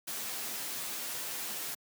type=noise with comb filter; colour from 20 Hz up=white; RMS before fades=-38 dBFS; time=0.07-1.75 s; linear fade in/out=10 ms; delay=11 ms; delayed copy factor=-0.6; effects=high-pass 150 Hz 12 dB/octave